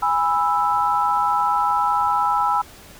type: chord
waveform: sine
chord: E major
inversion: first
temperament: just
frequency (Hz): 824.1 / 988.9 / 1318.5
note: G#5 / B5 / E6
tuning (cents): -14 / +2 / 0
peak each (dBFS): -21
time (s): 0.02-2.62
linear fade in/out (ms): 10
effects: pink hiss -44 dBFS RMS until 2.99 s